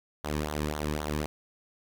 sawtooth tone with flanger, 75.3 Hz, D2, 44 cents sharp, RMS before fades -32 dBFS, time 0.24-1.26 s, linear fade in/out 0 ms, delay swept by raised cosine 0.39 to 1.49 ms, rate 3.8 Hz, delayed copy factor -0.75, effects none

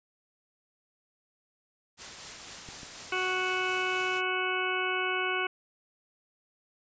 white noise with tremolo, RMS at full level -41 dBFS, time 1.97-4.22 s, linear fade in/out 50 ms, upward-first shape triangle, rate 4.1 Hz, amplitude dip 25%
clicks, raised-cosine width 3 ms, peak -33 / -34 dBFS, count 2, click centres 2.688 / 2.832 s
harmonic tone, 370 Hz, F#4, in tune, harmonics 1 / 2 / 3 / 4 / 6 / 7 / 8, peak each -34 / -38 / -35 / -33 / -35 / -36 / -38 dBFS, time 3.12-5.47 s, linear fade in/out 5 ms
effects resampled to 16000 Hz

